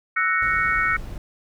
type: chord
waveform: sine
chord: F# dominant seventh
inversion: third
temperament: equal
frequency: 1318.5 / 1480 / 1864.7 / 2217 Hz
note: E6 / F#6 / A#6 / C#7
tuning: 0 / 0 / 0 / 0 cents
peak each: -24 dBFS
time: 0.16-0.97 s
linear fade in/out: 10 ms
type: noise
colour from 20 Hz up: brown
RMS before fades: -34 dBFS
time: 0.42-1.18 s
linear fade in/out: 2 ms
effects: none